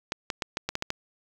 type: clicks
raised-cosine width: 0.2 ms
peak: -11 dBFS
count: 8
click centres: 0.121 / 0.302 / 0.422 / 0.571 / 0.69 / 0.754 / 0.824 / 0.904 s
effects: 7-bit